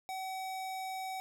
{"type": "tone", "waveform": "square", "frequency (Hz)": 758, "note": "F#5", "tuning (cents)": 42, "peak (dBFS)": -38, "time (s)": [0.09, 1.2], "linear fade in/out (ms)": 0, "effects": []}